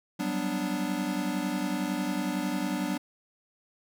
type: chord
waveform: square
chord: G major seventh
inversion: third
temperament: equal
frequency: 185 / 196 / 246.9 / 293.7 Hz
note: F#3 / G3 / B3 / D4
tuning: 0 / 0 / 0 / 0 cents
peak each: -36 / -35 / -35 / -33 dBFS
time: 0.19-2.98 s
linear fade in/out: 10 ms
effects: none